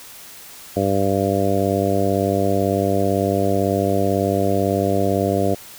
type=harmonic tone; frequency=98 Hz; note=G2; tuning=in tune; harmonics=1 / 2 / 3 / 4 / 5 / 6 / 7; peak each=-24 / -24 / -24 / -24 / -24 / -24 / -24 dBFS; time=0.76-5.55 s; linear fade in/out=10 ms; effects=white hiss -40 dBFS RMS until 5.78 s